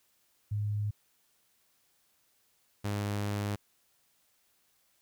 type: tone pair in turn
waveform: sine / sawtooth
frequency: 104.2 / 102.53 Hz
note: G#2 / G#2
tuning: +6 / -22 cents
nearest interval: unison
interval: 28 cents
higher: first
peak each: -29 / -27 dBFS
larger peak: second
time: 0.51-0.91 / 2.84-3.56 s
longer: second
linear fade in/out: 10 ms
effects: white hiss -71 dBFS RMS until 5.01 s